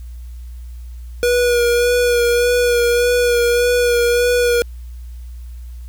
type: tone with vibrato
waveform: square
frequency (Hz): 482.4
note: B4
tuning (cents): -41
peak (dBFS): -13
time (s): 1.23-4.62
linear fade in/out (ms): 0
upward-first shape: sine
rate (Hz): 1.7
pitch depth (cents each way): 23
effects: added 60 Hz sine -29 dBFS peak until 5.88 s + white hiss -54 dBFS RMS until 5.88 s